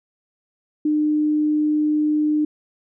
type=tone; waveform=sine; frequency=302.4 Hz; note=D#4; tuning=49 cents flat; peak=-16 dBFS; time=0.85-2.45 s; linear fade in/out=5 ms; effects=none